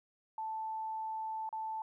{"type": "tone with dropouts", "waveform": "sine", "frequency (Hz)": 880, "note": "A5", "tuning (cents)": 0, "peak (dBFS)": -36, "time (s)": [0.38, 1.82], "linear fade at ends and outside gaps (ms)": 2, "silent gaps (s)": [1.491, 1.527], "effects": ["13-bit"]}